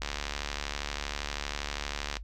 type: click train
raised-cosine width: 0.2 ms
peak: -15 dBFS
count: 157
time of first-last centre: 0.02-2.169 s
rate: 72.6 Hz
effects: noise-tail reverb RT60 0.1 s tail -17 dB re dry + added 50 Hz sine -39 dBFS peak until 2.23 s